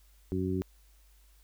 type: harmonic tone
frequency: 93 Hz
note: F#2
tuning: 9 cents sharp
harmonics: 1 / 2 / 3 / 4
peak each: -34 / -34 / -34 / -34 dBFS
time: 0.32-0.62 s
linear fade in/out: 0 ms
effects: added 50 Hz sine -58 dBFS peak until 1.43 s + white hiss -67 dBFS RMS until 1.43 s